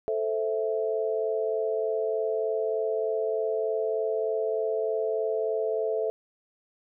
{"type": "chord", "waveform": "sine", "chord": "A minor", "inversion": "none", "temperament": "equal", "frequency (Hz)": [440, 523.3, 659.3], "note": ["A4", "C5", "E5"], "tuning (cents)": [0, 0, 0], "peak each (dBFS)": [-27, -33, -30], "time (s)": [0.08, 6.1], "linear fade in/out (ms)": 0, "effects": []}